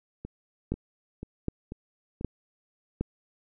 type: two click trains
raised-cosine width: 3 ms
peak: -24 / -15 dBFS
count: 5 / 4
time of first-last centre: 0.25-2.211 / 0.72-3.01 s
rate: 2.04 / 1.31 Hz
effects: none